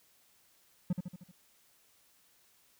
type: tone with echo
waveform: triangle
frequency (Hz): 179.2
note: F3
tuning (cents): +45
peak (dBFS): -25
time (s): 0.9-0.93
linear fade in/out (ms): 5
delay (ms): 77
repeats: 5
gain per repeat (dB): -5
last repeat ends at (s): 1.315
effects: white hiss -67 dBFS RMS until 2.79 s